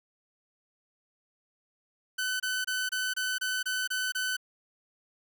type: tone bursts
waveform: sawtooth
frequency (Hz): 1510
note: F#6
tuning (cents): +35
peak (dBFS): -25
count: 9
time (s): 2.18-4.368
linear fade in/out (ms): 10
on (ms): 220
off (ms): 26
effects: none